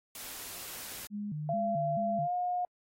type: noise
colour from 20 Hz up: white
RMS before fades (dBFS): -43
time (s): 0.15-1.07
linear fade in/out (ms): 2
type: tone with vibrato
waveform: sine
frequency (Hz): 176.7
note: F3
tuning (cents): +21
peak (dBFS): -34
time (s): 1.1-2.28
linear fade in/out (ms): 50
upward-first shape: square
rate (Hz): 2.3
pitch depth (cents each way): 270
type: tone with pitch glide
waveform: sine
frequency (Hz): 682 to 717.1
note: F5 to F5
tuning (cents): -41 to +46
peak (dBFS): -29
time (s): 1.49-2.65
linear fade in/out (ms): 2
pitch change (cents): +87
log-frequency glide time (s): 2.17-2.33
effects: AAC 48 kbps